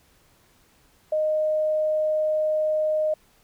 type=tone; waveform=sine; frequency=618 Hz; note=D#5; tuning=12 cents flat; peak=-20 dBFS; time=1.12-3.14 s; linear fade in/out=5 ms; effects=pink hiss -60 dBFS RMS until 3.43 s